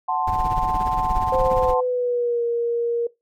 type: chord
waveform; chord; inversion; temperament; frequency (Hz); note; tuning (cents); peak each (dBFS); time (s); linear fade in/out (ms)
sine; F# diminished; none; equal; 740 / 880 / 1046.5; F#5 / A5 / C6; 0 / 0 / 0; -24 / -24 / -25; 0.08-1.81; 10
type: noise with tremolo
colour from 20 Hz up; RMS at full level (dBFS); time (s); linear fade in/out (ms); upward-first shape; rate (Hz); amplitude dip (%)
brown; -25; 0.27-1.74; 5; sine; 17; 70
type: tone with pitch glide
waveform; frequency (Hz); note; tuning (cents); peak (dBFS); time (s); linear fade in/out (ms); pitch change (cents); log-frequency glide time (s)
sine; 522 to 470.5; C5 to A#4; -4 to +16; -19; 1.32-3.07; 5; -180; 1.47-2.43
effects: noise-tail reverb RT60 0.2 s tail -21 dB re dry